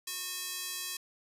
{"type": "tone with high-pass filter", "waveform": "square", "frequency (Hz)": 364.2, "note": "F#4", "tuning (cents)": -27, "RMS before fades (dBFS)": -38, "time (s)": [0.07, 0.97], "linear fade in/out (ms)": 5, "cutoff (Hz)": 3700, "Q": 0.52, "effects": ["resampled to 32000 Hz"]}